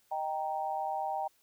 sine chord, Eb major, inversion none, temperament equal, 622.3 / 784 / 932.3 Hz, Eb5 / G5 / Bb5, 0 / 0 / 0 cents, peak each -39 / -33 / -38 dBFS, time 0.11-1.28 s, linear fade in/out 10 ms, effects white hiss -69 dBFS RMS until 1.42 s

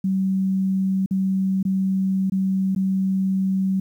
sine tone with dropouts, 191 Hz, G3, 45 cents flat, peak -18 dBFS, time 0.04-3.8 s, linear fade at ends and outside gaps 5 ms, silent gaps 1.061-1.109 / 1.629-1.651 / 2.299-2.32 / 2.75-2.761 s, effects 9-bit

